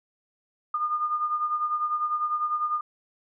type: beating tone pair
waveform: sine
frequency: 1216 / 1226 Hz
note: D#6 / D#6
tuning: -40 / -26 cents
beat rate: 10 Hz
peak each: -25 / -32 dBFS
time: 0.74-2.81 s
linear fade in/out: 5 ms
effects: none